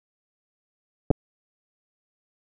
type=clicks; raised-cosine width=2 ms; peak=-6 dBFS; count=2; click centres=1.105 / 1.112 s; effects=none